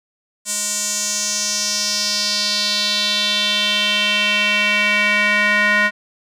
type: tone with band-pass filter sweep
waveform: square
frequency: 207.7 Hz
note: G#3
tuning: in tune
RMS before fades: -18 dBFS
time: 0.45-5.91 s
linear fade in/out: 50 ms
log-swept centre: 7900 to 1800 Hz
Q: 3.5
effects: none